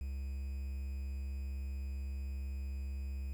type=tone with quantisation; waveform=triangle; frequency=67.8 Hz; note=C#2; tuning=38 cents flat; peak=-35 dBFS; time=0.01-3.33 s; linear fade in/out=0 ms; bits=10; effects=none

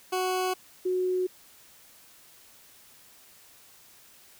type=tone pair in turn; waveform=20% pulse / sine; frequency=370 / 367.2 Hz; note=F#4 / F#4; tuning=0 / -13 cents; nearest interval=unison; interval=13 cents; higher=first; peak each=-21 / -24 dBFS; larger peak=first; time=0.12-0.54 / 0.85-1.27 s; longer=neither; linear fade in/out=10 ms; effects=white hiss -55 dBFS RMS until 4.39 s

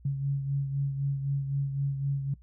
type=beating tone pair; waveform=sine; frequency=138.59 / 142.49 Hz; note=C#3 / C#3; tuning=0 / +48 cents; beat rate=3.9 Hz; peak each=-27 / -36 dBFS; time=0.05-2.34 s; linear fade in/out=5 ms; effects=noise-tail reverb RT60 0.1 s tail -21 dB re dry + added 60 Hz sine -51 dBFS peak until 2.42 s

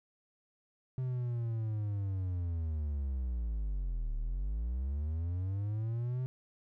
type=linear two-way sweep; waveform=triangle; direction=down then up; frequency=130 to 35.86 to 130 Hz; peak=-30 dBFS; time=0.98-6.26 s; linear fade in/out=0 ms; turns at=4.16 s; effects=none

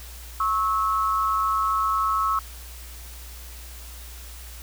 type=tone pair together; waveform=sine; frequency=1096 / 1299.7 Hz; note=C#6 / E6; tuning=-20 / -25 cents; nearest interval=minor third; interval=295 cents; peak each=-23 dBFS; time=0.4-2.39 s; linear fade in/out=2 ms; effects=added 60 Hz sine -39 dBFS peak until 4.62 s + white hiss -44 dBFS RMS until 4.62 s

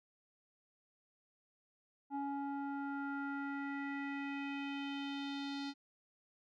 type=tone with low-pass filter sweep; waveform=square; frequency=279.7 Hz; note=C#4; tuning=16 cents sharp; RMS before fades=-41 dBFS; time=2.1-5.74 s; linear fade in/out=50 ms; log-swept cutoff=880 to 4400 Hz; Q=3.4; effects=none

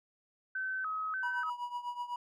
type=tone with vibrato; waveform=sine; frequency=1396.9 Hz; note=F6; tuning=in tune; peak=-33 dBFS; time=0.55-1.5 s; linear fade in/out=5 ms; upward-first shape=square; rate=1.7 Hz; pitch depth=160 cents each way
type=tone with tremolo; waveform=triangle; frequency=970 Hz; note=B5; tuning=31 cents flat; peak=-31 dBFS; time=1.23-2.16 s; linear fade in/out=2 ms; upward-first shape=triangle; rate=8 Hz; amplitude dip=85%
effects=none

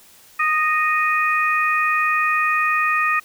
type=harmonic tone; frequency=620 Hz; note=D#5; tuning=6 cents flat; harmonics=2 / 3 / 4; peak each=-19 / -21 / -22 dBFS; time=0.39-3.2 s; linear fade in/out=10 ms; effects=white hiss -49 dBFS RMS until 3.24 s

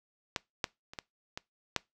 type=clicks; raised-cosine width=0.2 ms; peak=-13 / -11 / -28 / -20 / -20 / -10 dBFS; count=6; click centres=0.362 / 0.642 / 0.935 / 0.988 / 1.375 / 1.763 s; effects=noise-tail reverb RT60 0.2 s tail -23 dB re dry

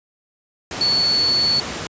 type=tone in noise; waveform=sine; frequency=4433 Hz; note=C#8; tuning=1 cent flat; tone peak=-15 dBFS; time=0.81-1.6 s; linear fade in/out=2 ms; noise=pink; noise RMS=-27 dBFS; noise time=0.71-1.87 s; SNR=+9 dB; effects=high-pass 100 Hz 12 dB/octave + resampled to 16000 Hz

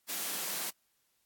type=high-pass noise; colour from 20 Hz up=white; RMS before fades=-36 dBFS; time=0.08-0.71 s; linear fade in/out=20 ms; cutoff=160 Hz; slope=96 dB/octave; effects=white hiss -75 dBFS RMS until 1.25 s + AAC 64 kbps

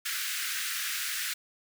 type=high-pass noise; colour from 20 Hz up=pink; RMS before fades=-33 dBFS; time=0.05-1.34 s; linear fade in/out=10 ms; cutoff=1400 Hz; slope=48 dB/octave; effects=none

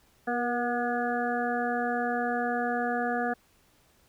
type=harmonic tone with a mistuned harmonic; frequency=241.9 Hz; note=B3; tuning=36 cents flat; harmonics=1 / 2 / 3 / 5 / 6 / 7; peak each=-32 / -33 / -30 / -40 / -37 / -35 dBFS; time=0.27-3.34 s; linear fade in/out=10 ms; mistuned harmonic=2; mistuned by=-21 cents; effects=pink hiss -64 dBFS RMS until 4.08 s

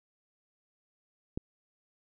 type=click; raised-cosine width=3 ms; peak=-20 dBFS; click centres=1.375 s; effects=none

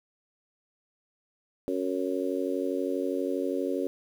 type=harmonic tone; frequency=92.4 Hz; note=F#2; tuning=2 cents flat; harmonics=3 / 4 / 5 / 6; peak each=-31 / -32 / -33 / -34 dBFS; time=1.68-3.87 s; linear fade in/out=0 ms; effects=9-bit

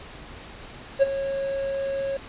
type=tone with ADSR envelope; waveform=triangle; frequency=547 Hz; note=C#5; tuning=23 cents flat; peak=-10 dBFS; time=0.99-2.17 s; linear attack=34 ms; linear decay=21 ms; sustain=-13 dB; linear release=4 ms; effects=pink hiss -42 dBFS RMS until 2.28 s + resampled to 8000 Hz

